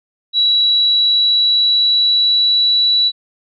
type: tone with pitch glide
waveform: sine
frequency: 3911 to 3936 Hz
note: B7 to B7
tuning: -18 to -7 cents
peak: -10 dBFS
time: 0.33-3.12 s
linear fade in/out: 50 ms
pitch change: +11 cents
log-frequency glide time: 0.6-2.98 s
effects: none